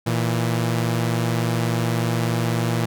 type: tone pair together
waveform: sawtooth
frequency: 116.54 / 164.81 Hz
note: A#2 / E3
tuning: 0 / 0 cents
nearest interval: tritone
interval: 600 cents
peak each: -17 / -21 dBFS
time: 0.06-2.86 s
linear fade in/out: 10 ms
effects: none